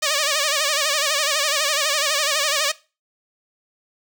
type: tone with vibrato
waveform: 5% pulse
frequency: 589 Hz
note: D5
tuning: 5 cents sharp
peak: -7 dBFS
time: 0.02-2.72 s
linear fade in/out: 10 ms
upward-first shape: sine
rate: 12 Hz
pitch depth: 110 cents each way
effects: noise-tail reverb RT60 0.3 s tail -19 dB re dry